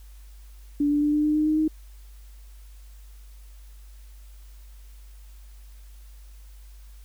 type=tone with pitch steps; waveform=sine; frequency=289.9 / 292.9 / 296 / 299.1 / 302.2 / 305.4 / 308.6 / 311.8 Hz; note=D4 / D4 / D4 / D4 / D4 / D#4 / D#4 / D#4; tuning=-22 / -5 / +14 / +32 / +50 / -32 / -14 / +4 cents; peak=-19 dBFS; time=0.8-1.68 s; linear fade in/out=5 ms; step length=110 ms; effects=added 50 Hz sine -43 dBFS peak until 7.04 s + white hiss -59 dBFS RMS until 7.04 s